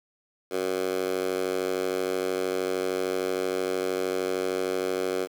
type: tone with high-pass filter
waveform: 10% pulse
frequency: 93.1 Hz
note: F#2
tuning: 11 cents sharp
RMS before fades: -28 dBFS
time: 0.5-5.28 s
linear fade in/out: 50 ms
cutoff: 400 Hz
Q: 2.3
effects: 8-bit